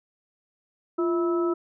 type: harmonic tone with a mistuned harmonic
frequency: 326 Hz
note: E4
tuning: 19 cents flat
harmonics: 1 / 2 / 3 / 4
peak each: -22 / -35 / -39 / -32 dBFS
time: 0.98-1.54 s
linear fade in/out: 10 ms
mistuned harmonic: 1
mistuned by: +100 cents
effects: none